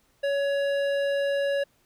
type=tone with hard clipping; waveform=sine; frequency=561 Hz; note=C#5; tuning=21 cents sharp; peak=-25 dBFS; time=0.23-1.64 s; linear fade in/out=10 ms; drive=12 dB; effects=pink hiss -66 dBFS RMS until 1.85 s